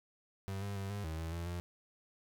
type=tone with pitch steps; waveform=35% pulse; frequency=97.1 / 100.5 / 97.7 / 101.7 / 79.6 / 81.6 / 84.9 / 87.3 Hz; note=G2 / G2 / G2 / G#2 / D#2 / E2 / F2 / F2; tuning=-16 / +44 / -5 / -36 / +40 / -17 / -48 / 0 cents; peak=-36 dBFS; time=0.48-1.6 s; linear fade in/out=0 ms; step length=140 ms; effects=none